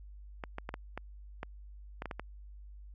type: clicks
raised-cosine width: 0.5 ms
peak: -23 dBFS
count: 10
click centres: 0.438 / 0.584 / 0.691 / 0.741 / 0.976 / 1.431 / 2.021 / 2.057 / 2.112 / 2.196 s
effects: added 50 Hz sine -47 dBFS peak until 2.94 s